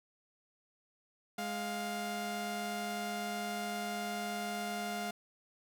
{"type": "tone pair together", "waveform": "sawtooth", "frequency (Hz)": [207.7, 702.9], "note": ["G#3", "F5"], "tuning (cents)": [0, 11], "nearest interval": "octave + major sixth", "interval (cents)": 2111, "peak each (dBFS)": [-36, -34], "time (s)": [1.38, 5.11], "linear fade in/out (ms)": 5, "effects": []}